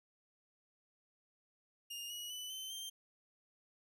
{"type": "tone with pitch steps", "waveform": "sawtooth", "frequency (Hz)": [2830, 2908, 2988, 3070, 3155], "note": ["F7", "F#7", "F#7", "G7", "G7"], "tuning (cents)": [22, -31, 16, -37, 10], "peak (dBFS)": -40, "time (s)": [1.9, 2.9], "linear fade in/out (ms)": 10, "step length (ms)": 200, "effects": []}